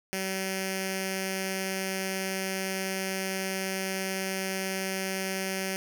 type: tone with notch filter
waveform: 5% pulse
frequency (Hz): 190.8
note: G3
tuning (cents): -47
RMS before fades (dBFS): -32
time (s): 0.13-5.76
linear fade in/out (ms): 0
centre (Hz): 1100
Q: 0.72
effects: none